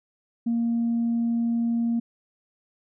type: tone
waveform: sine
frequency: 233.1 Hz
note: A#3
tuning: in tune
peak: -20 dBFS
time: 0.46-2 s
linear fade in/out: 10 ms
effects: tanh soft clip ceiling -18 dBFS